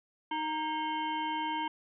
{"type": "harmonic tone with a mistuned harmonic", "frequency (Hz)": 310, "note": "D#4", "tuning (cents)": -6, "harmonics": [1, 3, 5, 7, 9, 10], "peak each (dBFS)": [-39, -32, -45, -43, -49, -43], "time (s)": [0.31, 1.68], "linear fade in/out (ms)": 5, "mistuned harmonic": 5, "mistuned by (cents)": 54, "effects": []}